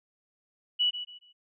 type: tone with echo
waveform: sine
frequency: 2946 Hz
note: F#7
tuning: 8 cents flat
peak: -22 dBFS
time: 0.79-0.91 s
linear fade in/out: 20 ms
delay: 140 ms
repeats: 3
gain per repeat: -11 dB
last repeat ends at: 1.33 s
effects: none